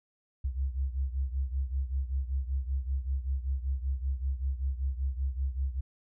sine beating tone pair, 65.3 / 70.5 Hz, C2 / C#2, -3 / +30 cents, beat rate 5.2 Hz, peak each -30 / -34 dBFS, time 0.44-5.81 s, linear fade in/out 10 ms, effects none

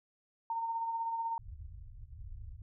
sine tone with tremolo, 915 Hz, A#5, 32 cents flat, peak -31 dBFS, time 0.5-1.38 s, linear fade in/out 2 ms, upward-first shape sine, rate 16 Hz, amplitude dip 40%
pink low-pass noise, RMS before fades -47 dBFS, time 1.39-2.62 s, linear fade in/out 2 ms, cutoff 110 Hz, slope 48 dB/octave
effects none

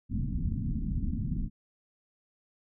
pink low-pass noise, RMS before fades -31 dBFS, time 0.09-1.5 s, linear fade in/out 50 ms, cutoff 260 Hz, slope 48 dB/octave, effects none

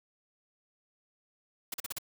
white noise bursts, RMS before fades -36 dBFS, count 5, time 1.72-1.985 s, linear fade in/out 5 ms, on 21 ms, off 40 ms, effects none

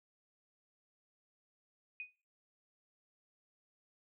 sine tone with exponential decay, 2489 Hz, D#7, in tune, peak -38 dBFS, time 2-2.16 s, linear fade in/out 1 ms, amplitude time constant 34 ms, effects noise-tail reverb RT60 0.4 s tail -21 dB re dry

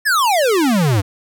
square exponential sweep, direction down, 1806 to 92.2 Hz, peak -13 dBFS, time 0.05-1.02 s, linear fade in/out 20 ms, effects none

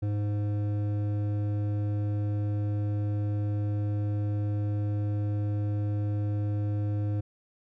sine tone with hard clipping, 103.5 Hz, G#2, 5 cents flat, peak -28 dBFS, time 0.02-7.21 s, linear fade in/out 10 ms, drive 10 dB, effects none

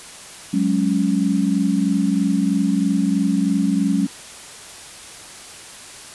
sine chord, F# suspended second, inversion none, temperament just, 185 / 208.1 / 277.5 Hz, F#3 / G#3 / C#4, 0 / +4 / +2 cents, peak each -20 dBFS, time 0.53-4.07 s, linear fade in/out 10 ms, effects white hiss -38 dBFS RMS until 6.14 s + resampled to 24000 Hz

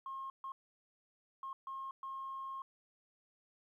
sine tone bursts at uneven times, 1074 Hz, C6, 45 cents sharp, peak -40 dBFS, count 5, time 0.06-0.3 / 0.44-0.52 / 1.43-1.53 / 1.67-1.91 / 2.03-2.62 s, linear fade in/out 2 ms, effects tanh soft clip ceiling -36 dBFS + 13-bit

